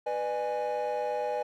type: chord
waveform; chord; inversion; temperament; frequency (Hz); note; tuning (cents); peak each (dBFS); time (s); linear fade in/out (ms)
triangle; G# diminished; first; equal with one note detuned; 493.9 / 602.4 / 830.6; B4 / D5 / G#5; 0 / +44 / 0; -30; 0.06-1.43; 10
effects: tanh soft clip ceiling -22 dBFS